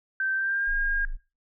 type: tone with pitch glide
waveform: sine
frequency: 1555 to 1621 Hz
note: G6 to G#6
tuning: -14 to -42 cents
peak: -24 dBFS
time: 0.2-1.05 s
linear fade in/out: 2 ms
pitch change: +72 cents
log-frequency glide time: 0.34-0.71 s
type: tone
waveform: sine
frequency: 25.67 Hz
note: G#0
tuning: 19 cents flat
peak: -28 dBFS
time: 0.67-1.17 s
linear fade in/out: 20 ms
effects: noise-tail reverb RT60 0.3 s tail -19 dB re dry